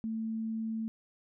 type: tone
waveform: sine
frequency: 222.7 Hz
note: A3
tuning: 21 cents sharp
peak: -32 dBFS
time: 0.04-0.88 s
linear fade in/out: 0 ms
effects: none